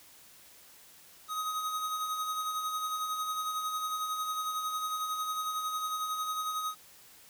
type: tone with tremolo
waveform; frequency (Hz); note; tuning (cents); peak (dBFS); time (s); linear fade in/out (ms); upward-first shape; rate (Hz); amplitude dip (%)
square; 1258; D#6; +19; -31; 1.28-6.75; 50; sine; 11; 40
effects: white hiss -56 dBFS RMS until 7.29 s